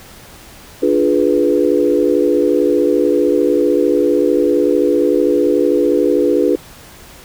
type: chord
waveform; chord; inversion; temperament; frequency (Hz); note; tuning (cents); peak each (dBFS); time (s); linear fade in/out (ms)
sine; D diminished seventh; none; equal with one note detuned; 293.7 / 349.2 / 420.4 / 493.9; D4 / F4 / Ab4 / Cb5; 0 / 0 / +21 / 0; -16; 0.82-6.56; 10
effects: pink hiss -39 dBFS RMS until 7.24 s